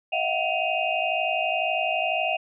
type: tone cluster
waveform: sine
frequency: 636 / 698 / 750 / 2526 / 2779 Hz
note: D#5 / F5 / F#5 / D#7 / F7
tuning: +38 / -1 / +23 / +26 / -9 cents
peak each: -29 dBFS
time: 0.12-2.37 s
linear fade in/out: 10 ms
effects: none